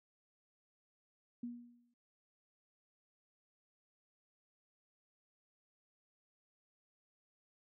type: tone with exponential decay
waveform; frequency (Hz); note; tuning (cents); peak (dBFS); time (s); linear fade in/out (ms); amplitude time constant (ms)
sine; 240; B3; -49; -38; 1.43-1.94; 5; 110
effects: none